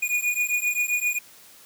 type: beating tone pair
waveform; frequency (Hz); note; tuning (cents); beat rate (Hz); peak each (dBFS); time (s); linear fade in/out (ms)
square; 2447 / 2454.6; D#7 / D#7; -29 / -24; 7.6; -26; 0.02-1.19; 10
effects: white hiss -50 dBFS RMS until 1.65 s + high-pass 100 Hz 12 dB/octave